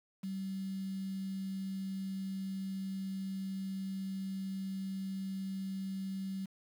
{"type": "tone with quantisation", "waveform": "sine", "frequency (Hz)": 192.1, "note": "G3", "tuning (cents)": -35, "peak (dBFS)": -36, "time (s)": [0.23, 6.46], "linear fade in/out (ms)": 10, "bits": 9, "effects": []}